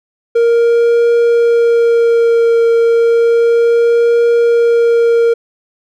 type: tone with vibrato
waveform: triangle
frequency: 466.2 Hz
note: A#4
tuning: in tune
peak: -5 dBFS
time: 0.35-5.34 s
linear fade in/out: 10 ms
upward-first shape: triangle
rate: 0.32 Hz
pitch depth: 15 cents each way
effects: none